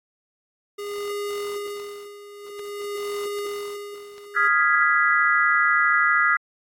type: tone with tremolo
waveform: square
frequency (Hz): 408.9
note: G#4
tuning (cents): -27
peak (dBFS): -27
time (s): 0.78-4.48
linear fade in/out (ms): 10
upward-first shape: sine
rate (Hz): 0.51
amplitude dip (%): 80
type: click train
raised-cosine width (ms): 0.2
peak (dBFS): -27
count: 4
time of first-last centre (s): 1.8-4.181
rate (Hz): 1.26
type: chord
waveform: sine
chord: F half-diminished seventh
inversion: third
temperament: equal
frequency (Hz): 1244.5 / 1396.9 / 1661.2 / 1975.5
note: Eb6 / F6 / Ab6 / Cb7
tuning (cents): 0 / 0 / 0 / 0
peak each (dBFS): -22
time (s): 4.36-6.37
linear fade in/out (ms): 10
effects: AAC 48 kbps